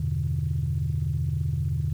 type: chord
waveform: sine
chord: E minor seventh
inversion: none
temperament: equal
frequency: 82.41 / 98 / 123.47 / 146.83 Hz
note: E2 / G2 / B2 / D3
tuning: 0 / 0 / 0 / 0 cents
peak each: -28 / -32 / -29 / -27 dBFS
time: 0-1.93 s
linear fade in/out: 5 ms
effects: tanh soft clip ceiling -16 dBFS + 9-bit